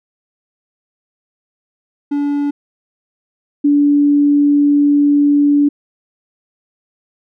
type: tone pair in turn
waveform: triangle / sine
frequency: 287.4 / 288.9 Hz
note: D4 / D4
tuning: -37 / -28 cents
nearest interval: unison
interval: 9 cents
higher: second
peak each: -12 / -8 dBFS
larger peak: second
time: 2.11-2.51 / 3.64-5.69 s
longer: second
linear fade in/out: 10 ms
effects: none